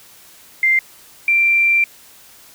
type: tone pair in turn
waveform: sine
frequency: 2093 / 2359 Hz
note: C7 / D7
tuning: 0 / +7 cents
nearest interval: major second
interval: 207 cents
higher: second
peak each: -11 dBFS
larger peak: neither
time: 0.63-0.79 / 1.28-1.84 s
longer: second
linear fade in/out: 2 ms
effects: white hiss -45 dBFS RMS until 2.54 s